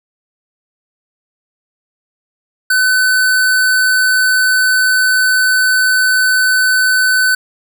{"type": "tone", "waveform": "square", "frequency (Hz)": 1511, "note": "F#6", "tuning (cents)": 36, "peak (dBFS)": -10, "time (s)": [2.7, 7.35], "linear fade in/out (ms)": 5, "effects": []}